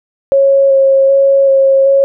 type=tone with vibrato; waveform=sine; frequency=545 Hz; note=C#5; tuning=29 cents flat; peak=-5 dBFS; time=0.32-2.04 s; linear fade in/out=0 ms; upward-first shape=square; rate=1.3 Hz; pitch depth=12 cents each way; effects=none